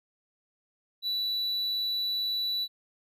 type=tone; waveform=triangle; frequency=3951 Hz; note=B7; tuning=in tune; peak=-26 dBFS; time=1.02-2.68 s; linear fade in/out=50 ms; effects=none